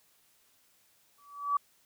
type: tone with exponential growth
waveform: sine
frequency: 1147 Hz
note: D6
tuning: 41 cents flat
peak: -22 dBFS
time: 1.18-1.57 s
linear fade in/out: 5 ms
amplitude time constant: 83 ms
effects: white hiss -67 dBFS RMS until 1.85 s